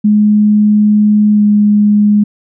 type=tone with pitch glide; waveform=sine; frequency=210 to 207.9 Hz; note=G#3 to G#3; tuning=+19 to +2 cents; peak=-5 dBFS; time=0.04-2.24 s; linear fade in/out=10 ms; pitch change=-17 cents; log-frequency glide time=1.33-1.42 s; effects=none